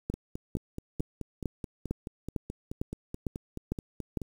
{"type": "two click trains", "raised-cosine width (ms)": 3, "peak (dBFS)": [-23, -17], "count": [20, 10], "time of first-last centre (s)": [[0.14, 4.217], [0.1, 4.172]], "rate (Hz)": [4.66, 2.21], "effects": ["8-bit"]}